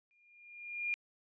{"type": "tone with exponential growth", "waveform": "sine", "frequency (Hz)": 2413, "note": "D7", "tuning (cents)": 46, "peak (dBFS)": -30, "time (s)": [0.11, 0.94], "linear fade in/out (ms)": 0, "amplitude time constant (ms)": 180, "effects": ["resampled to 16000 Hz"]}